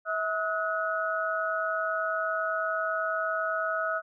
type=tone cluster; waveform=sine; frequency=646 / 1279 / 1469 Hz; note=E5 / D#6 / F#6; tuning=-35 / +47 / -13 cents; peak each=-31 dBFS; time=0.05-4.02 s; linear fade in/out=50 ms; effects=none